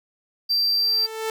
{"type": "tone", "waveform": "triangle", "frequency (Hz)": 4699, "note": "D8", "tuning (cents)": 0, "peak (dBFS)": -17, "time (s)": [0.49, 1.07], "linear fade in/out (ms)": 20}
{"type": "tone with exponential growth", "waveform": "sawtooth", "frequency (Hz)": 442.4, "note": "A4", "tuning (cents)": 9, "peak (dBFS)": -19, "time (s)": [0.56, 1.3], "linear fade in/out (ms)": 1, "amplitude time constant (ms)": 160}
{"effects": []}